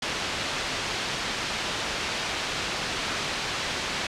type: low-pass noise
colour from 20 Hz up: white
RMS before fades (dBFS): -30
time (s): 0.02-4.07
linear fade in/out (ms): 5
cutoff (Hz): 4100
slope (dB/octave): 12
effects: low-pass 8000 Hz 12 dB/octave